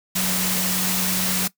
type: tone in noise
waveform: sine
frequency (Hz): 185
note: F#3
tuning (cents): 0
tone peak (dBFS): -26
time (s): 0.15-1.48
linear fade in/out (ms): 10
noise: white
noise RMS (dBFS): -23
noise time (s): 0.15-1.48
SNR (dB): -6
effects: noise-tail reverb RT60 0.1 s tail -19 dB re dry